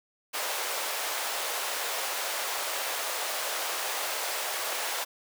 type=high-pass noise; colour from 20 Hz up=pink; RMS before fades=-32 dBFS; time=0.33-5.05 s; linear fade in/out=20 ms; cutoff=530 Hz; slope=24 dB/octave; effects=none